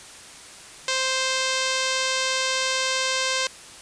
5% pulse tone, 523 Hz, C5, 1 cent flat, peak -10 dBFS, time 0.88-3.47 s, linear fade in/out 2 ms, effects white hiss -43 dBFS RMS until 3.81 s + resampled to 22050 Hz

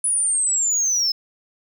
sine linear sweep, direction down, 9956 to 5150 Hz, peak -15 dBFS, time 0.04-1.12 s, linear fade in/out 5 ms, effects tanh soft clip ceiling -16 dBFS

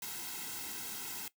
white noise with comb filter, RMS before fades -42 dBFS, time 0.02-1.28 s, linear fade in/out 2 ms, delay 1.7 ms, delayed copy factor -0.95, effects noise-tail reverb RT60 0.1 s tail -18 dB re dry

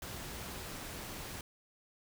pink noise, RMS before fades -44 dBFS, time 0.02-1.41 s, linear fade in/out 2 ms, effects none

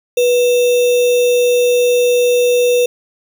sine tone with sample-and-hold, 488.7 Hz, B4, 18 cents flat, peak -9 dBFS, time 0.17-2.86 s, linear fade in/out 5 ms, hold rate 3150 Hz, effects none

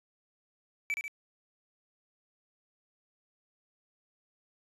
triangle tone with echo, 2306 Hz, D7, 32 cents flat, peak -27 dBFS, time 0.9-0.94 s, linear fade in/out 0 ms, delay 70 ms, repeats 2, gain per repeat -4 dB, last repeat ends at 1.08 s, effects resampled to 32000 Hz + 10-bit

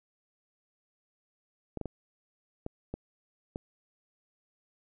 clicks, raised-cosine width 2 ms, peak -22 dBFS, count 6, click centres 1.773 / 1.813 / 1.857 / 2.664 / 2.94 / 3.559 s, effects none

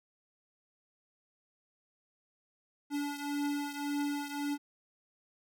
square beating tone pair, 287.7 / 289.5 Hz, D4 / D4, -36 / -25 cents, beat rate 1.8 Hz, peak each -35 / -39 dBFS, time 2.9-4.58 s, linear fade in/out 50 ms, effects none

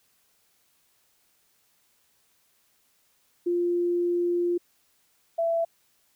sine tone pair in turn, 349.2 / 667.4 Hz, F4 / E5, 0 / +21 cents, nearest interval major seventh, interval 1121 cents, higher second, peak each -22 / -22 dBFS, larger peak neither, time 3.46-4.58 / 5.38-5.65 s, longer first, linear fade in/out 10 ms, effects white hiss -67 dBFS RMS until 6.15 s

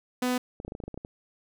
sawtooth tone, 250 Hz, B3, 21 cents sharp, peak -21 dBFS, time 0.22-0.38 s, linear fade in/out 5 ms
clicks, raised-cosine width 2 ms, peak -24 dBFS, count 11, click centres 0.601 / 0.649 / 0.68 / 0.721 / 0.751 / 0.802 / 0.838 / 0.88 / 0.943 / 0.976 / 1.049 s
effects none

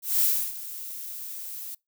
violet noise with ADSR envelope, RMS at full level -21 dBFS, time 0.02-1.75 s, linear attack 190 ms, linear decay 310 ms, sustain -16 dB, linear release 7 ms, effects noise-tail reverb RT60 0.2 s tail -25 dB re dry

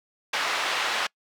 pink band-pass noise, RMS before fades -27 dBFS, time 0.33-1.07 s, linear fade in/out 5 ms, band 950 to 3800 Hz, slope 12 dB/octave, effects noise-tail reverb RT60 0.1 s tail -26 dB re dry

